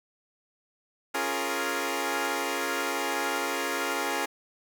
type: chord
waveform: 10% pulse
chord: Bb minor seventh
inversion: first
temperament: equal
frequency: 277.2 / 349.2 / 415.3 / 466.2 Hz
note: Db4 / F4 / Ab4 / Bb4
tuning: 0 / 0 / 0 / 0 cents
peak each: -25 dBFS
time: 1.14-4.26 s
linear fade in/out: 10 ms
effects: none